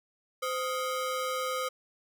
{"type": "ring-modulated tone", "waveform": "40% pulse", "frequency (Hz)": 882, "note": "A5", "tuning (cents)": 4, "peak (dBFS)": -26, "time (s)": [0.42, 1.69], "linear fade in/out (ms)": 10, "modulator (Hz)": 367, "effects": []}